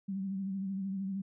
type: tone with vibrato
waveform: sine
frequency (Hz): 193.5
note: G3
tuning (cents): -22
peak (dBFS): -33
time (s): 0.08-1.22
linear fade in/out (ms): 10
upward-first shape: triangle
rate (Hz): 13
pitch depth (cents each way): 55
effects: none